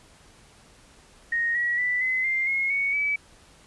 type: tone with pitch steps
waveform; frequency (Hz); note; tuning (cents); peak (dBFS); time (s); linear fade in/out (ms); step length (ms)
sine; 1864.7 / 1920.4 / 1977.9 / 2037 / 2098 / 2161 / 2225 / 2292; A#6 / B6 / B6 / C7 / C7 / C#7 / C#7 / D7; 0 / -49 / +2 / -47 / +4 / -45 / +6 / -43; -22; 1.32-3.16; 5; 230
effects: pink hiss -54 dBFS RMS until 3.66 s + resampled to 24000 Hz